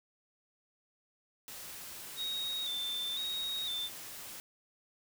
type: noise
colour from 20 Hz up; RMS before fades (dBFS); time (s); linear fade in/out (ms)
white; -46; 1.48-4.4; 0
type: tone with vibrato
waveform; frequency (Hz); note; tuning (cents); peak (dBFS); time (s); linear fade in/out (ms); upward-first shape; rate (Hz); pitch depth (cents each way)
sine; 3659; A#7; -33; -34; 2.16-3.9; 50; square; 0.99; 50
effects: none